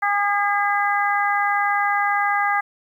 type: harmonic tone with a mistuned harmonic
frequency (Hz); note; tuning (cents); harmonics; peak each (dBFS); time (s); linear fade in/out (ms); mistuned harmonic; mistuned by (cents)
407.1; G#4; -35; 2 / 3 / 4 / 5; -21 / -23 / -24 / -25; 0.02-2.61; 10; 5; -19
effects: 9-bit